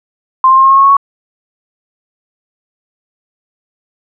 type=tone with pitch steps; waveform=sine; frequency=1046.5 / 1055.6 / 1064.8 / 1074.1 / 1083.4 / 1092.8 / 1102.3 / 1111.9 Hz; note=C6 / C6 / C6 / C6 / C#6 / C#6 / C#6 / C#6; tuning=0 / +15 / +30 / +45 / -40 / -25 / -10 / +5 cents; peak=-3 dBFS; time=0.44-0.968 s; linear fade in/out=2 ms; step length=66 ms; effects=none